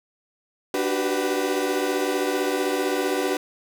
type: chord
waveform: 35% pulse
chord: G major seventh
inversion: second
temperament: equal with one note detuned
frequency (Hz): 293.7 / 370 / 385.5 / 493.9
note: D4 / F#4 / G4 / B4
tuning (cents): 0 / 0 / -29 / 0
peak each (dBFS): -26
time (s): 0.74-3.37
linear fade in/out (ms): 2
effects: none